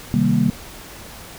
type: chord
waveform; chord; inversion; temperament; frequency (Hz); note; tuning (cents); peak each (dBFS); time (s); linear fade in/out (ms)
sine; C minor seventh; none; equal; 130.81 / 155.56 / 196 / 233.1; C3 / Eb3 / G3 / Bb3; 0 / 0 / 0 / 0; -22 / -21 / -19 / -18; 0.14-0.5; 0
effects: pink hiss -38 dBFS RMS until 1.38 s